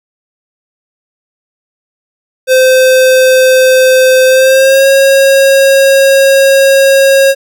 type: tone with pitch glide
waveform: square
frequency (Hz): 517 to 544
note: C5 to C#5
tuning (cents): -21 to -33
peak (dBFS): -4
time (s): 2.47-7.35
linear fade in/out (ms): 50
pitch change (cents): +88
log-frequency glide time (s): 4.26-4.86
effects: none